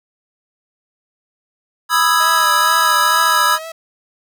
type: chord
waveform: square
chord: E major seventh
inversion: second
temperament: equal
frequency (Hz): 987.8 / 1244.5 / 1318.5 / 1661.2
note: B5 / D#6 / E6 / G#6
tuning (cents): 0 / 0 / 0 / 0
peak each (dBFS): -18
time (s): 1.89-3.59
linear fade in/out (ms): 50
type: tone with vibrato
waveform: sawtooth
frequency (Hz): 622.3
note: D#5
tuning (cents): 0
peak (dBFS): -24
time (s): 2.2-3.72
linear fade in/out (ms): 5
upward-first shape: triangle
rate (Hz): 2.2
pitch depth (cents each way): 97
effects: none